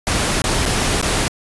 pink noise with dropouts, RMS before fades -18 dBFS, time 0.07-1.28 s, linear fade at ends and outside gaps 0 ms, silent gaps 0.418-0.441 / 0.654-0.661 / 1.014-1.027 s, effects resampled to 24000 Hz

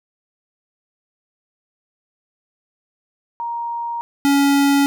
sine / square tone pair in turn, 938 / 280.6 Hz, A#5 / C#4, +11 / +21 cents, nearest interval octave + major sixth, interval 2090 cents, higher first, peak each -22 / -13 dBFS, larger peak second, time 3.4-4.01 / 4.25-4.86 s, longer neither, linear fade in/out 0 ms, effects none

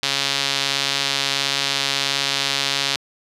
sawtooth tone with band-pass filter, 138.59 Hz, C#3, in tune, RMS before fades -22 dBFS, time 0.03-2.96 s, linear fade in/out 0 ms, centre 4000 Hz, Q 1.8, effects resampled to 32000 Hz

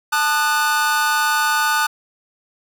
45% pulse chord, D# diminished, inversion second, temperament equal with one note detuned, 880 / 1220.3 / 1480 Hz, A5 / D#6 / F#6, 0 / -34 / 0 cents, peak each -21 / -21 / -19 dBFS, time 0.12-1.87 s, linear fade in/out 10 ms, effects none

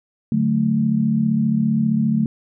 sine chord, D major, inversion none, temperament equal, 146.83 / 185 / 220 Hz, D3 / F#3 / A3, 0 / 0 / 0 cents, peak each -22 / -23 / -17 dBFS, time 0.32-2.26 s, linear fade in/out 2 ms, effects none

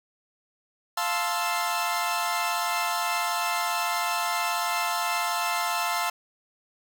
sawtooth chord, F major seventh, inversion none, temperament equal, 698.5 / 880 / 1046.5 / 1318.5 Hz, F5 / A5 / C6 / E6, 0 / 0 / 0 / 0 cents, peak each -27 dBFS, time 0.97-6.1 s, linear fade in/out 5 ms, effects none

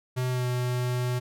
square tone with pitch glide, 126.7 to 124.24 Hz, B2 to B2, +45 to +11 cents, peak -26 dBFS, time 0.16-1.2 s, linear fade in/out 20 ms, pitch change -34 cents, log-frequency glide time 0.3-0.46 s, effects none

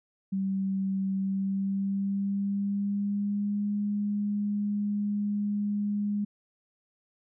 sine tone with pitch glide, 192.9 to 205.6 Hz, G3 to G#3, -28 to -17 cents, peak -26 dBFS, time 0.32-6.25 s, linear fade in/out 10 ms, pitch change +111 cents, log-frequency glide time 1.15-3.71 s, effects none

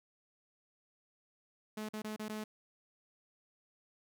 sawtooth tone with dropouts, 214.6 Hz, A3, 43 cents flat, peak -35 dBFS, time 1.77-2.44 s, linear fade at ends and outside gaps 5 ms, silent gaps 1.889-1.935 / 2.02-2.043 / 2.163-2.194 / 2.284-2.294 s, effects none

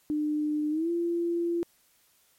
sine tone with pitch glide, 300.9 to 341.7 Hz, D4 to F4, +42 to -38 cents, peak -25 dBFS, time 0.1-1.63 s, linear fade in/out 0 ms, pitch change +220 cents, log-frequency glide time 0.7-0.9 s, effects white hiss -65 dBFS RMS until 2.38 s + MP3 64 kbps

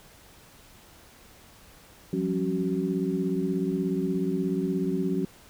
sine tone cluster, 174.6 / 191.3 / 274.5 / 375.7 Hz, F3 / G3 / C#4 / F#4, 0 / -42 / -17 / +26 cents, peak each -30 dBFS, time 2.13-5.25 s, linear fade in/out 2 ms, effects pink hiss -53 dBFS RMS until 5.49 s

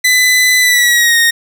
sawtooth tone with pitch glide, 2004 to 1859 Hz, B6 to A#6, +25 to -5 cents, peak -4 dBFS, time 0.04-1.31 s, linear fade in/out 10 ms, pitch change -130 cents, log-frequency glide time 0.6-1.17 s, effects none

